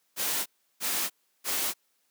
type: noise bursts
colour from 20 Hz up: white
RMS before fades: -29 dBFS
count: 3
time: 0.16-1.74 s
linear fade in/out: 50 ms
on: 300 ms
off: 340 ms
effects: white hiss -72 dBFS RMS until 2.1 s + high-pass 200 Hz 12 dB/octave